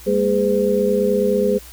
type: tone cluster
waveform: sine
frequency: 201.3 / 230.6 / 413.3 / 508 Hz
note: G3 / A#3 / G#4 / B4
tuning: +46 / -19 / -8 / +49 cents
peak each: -21 / -26 / -18 / -19 dBFS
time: 0.06-1.59 s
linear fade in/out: 20 ms
effects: added 60 Hz sine -41 dBFS peak until 1.72 s + white hiss -42 dBFS RMS until 1.72 s